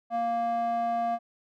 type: tone with band-pass filter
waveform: square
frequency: 233.1 Hz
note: A#3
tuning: in tune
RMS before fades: -28 dBFS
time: 0.1-1.19 s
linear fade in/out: 50 ms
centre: 780 Hz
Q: 6.6
effects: none